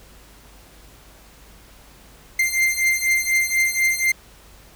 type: beating tone pair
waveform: 45% pulse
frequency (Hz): 2093 / 2097.1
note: C7 / C7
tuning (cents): 0 / +3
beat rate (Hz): 4.1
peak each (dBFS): -20 / -21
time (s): 2.39-4.12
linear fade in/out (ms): 5
effects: added 50 Hz sine -49 dBFS peak until 4.75 s + pink hiss -49 dBFS RMS until 4.75 s